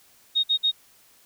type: tone bursts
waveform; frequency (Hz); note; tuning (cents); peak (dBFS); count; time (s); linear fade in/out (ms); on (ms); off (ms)
sine; 3729; A#7; 0; -18; 3; 0.35-0.716; 20; 86; 54
effects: white hiss -57 dBFS RMS until 1.25 s